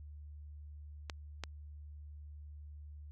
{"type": "clicks", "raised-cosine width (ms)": 0.2, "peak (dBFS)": -22, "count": 2, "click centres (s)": [1.098, 1.437], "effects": ["added 74 Hz sine -47 dBFS peak until 3.11 s"]}